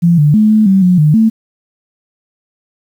sine tone with pitch steps, 170.8 / 147.9 / 214.4 / 216 / 192.4 / 180.6 / 151.3 / 222.1 Hz, F3 / D3 / A3 / A3 / G3 / F#3 / D#3 / A3, -38 / +13 / -45 / -32 / -32 / -42 / -48 / +16 cents, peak -5 dBFS, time 0.02-1.3 s, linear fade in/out 20 ms, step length 160 ms, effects 7-bit

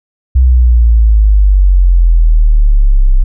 sine exponential sweep, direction down, 64.8 to 31.71 Hz, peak -3 dBFS, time 0.35-3.24 s, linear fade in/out 10 ms, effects none

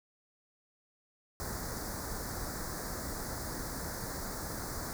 pink band-stop noise, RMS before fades -39 dBFS, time 1.4-4.93 s, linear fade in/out 0 ms, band 1900 to 4400 Hz, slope 48 dB/octave, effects none

